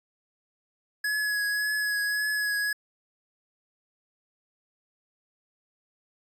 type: tone with vibrato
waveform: square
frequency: 1684 Hz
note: G#6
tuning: 24 cents sharp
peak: -26 dBFS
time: 1.04-2.73 s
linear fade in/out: 5 ms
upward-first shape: triangle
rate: 1.8 Hz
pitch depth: 23 cents each way
effects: resampled to 32000 Hz